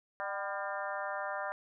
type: harmonic tone with a mistuned harmonic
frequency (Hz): 200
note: G3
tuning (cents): +35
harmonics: 3 / 4 / 5 / 6 / 7 / 8 / 9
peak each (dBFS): -40 / -41 / -42 / -43 / -43 / -44 / -45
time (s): 0.2-1.52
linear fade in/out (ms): 0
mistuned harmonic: 4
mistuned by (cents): -61
effects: none